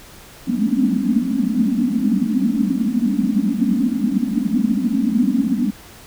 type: band-pass noise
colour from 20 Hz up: white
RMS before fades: -18 dBFS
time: 0.47-5.71 s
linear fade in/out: 10 ms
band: 190 to 280 Hz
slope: 96 dB/octave
effects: pink hiss -42 dBFS RMS until 6.06 s